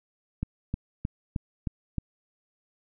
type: click train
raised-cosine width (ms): 5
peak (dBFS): -16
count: 6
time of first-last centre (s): 0.43-1.983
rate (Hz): 3.22
effects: none